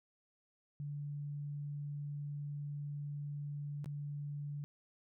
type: tone with dropouts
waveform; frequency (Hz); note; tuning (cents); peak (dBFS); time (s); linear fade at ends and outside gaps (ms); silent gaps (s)
sine; 145.1; D3; -21; -39; 0.8-4.64; 0; 3.844-3.859
effects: none